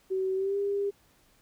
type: tone with pitch glide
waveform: sine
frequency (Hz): 378.9 to 401.4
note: F#4 to G4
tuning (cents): +41 to +41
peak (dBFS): -26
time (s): 0.1-0.91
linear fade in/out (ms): 20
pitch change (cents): +100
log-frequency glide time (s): 0.35-0.57
effects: pink hiss -64 dBFS RMS until 1.41 s